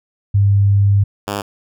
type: tone pair in turn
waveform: sine / 5% pulse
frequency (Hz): 100.1 / 101.5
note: G2 / G#2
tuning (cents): +37 / -39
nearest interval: unison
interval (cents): 24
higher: second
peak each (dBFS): -9 / -9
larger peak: neither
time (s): 0.34-1.04 / 1.27-1.42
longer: first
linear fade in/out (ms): 10
effects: none